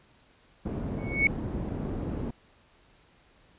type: low-pass noise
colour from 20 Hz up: white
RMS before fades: -33 dBFS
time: 0.65-2.31 s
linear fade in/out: 10 ms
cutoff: 270 Hz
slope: 12 dB/octave
type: tone with exponential growth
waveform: sine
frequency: 2217 Hz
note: C#7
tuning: in tune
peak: -16 dBFS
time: 0.98-1.27 s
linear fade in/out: 2 ms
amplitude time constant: 63 ms
effects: pink hiss -61 dBFS RMS until 3.58 s + resampled to 8000 Hz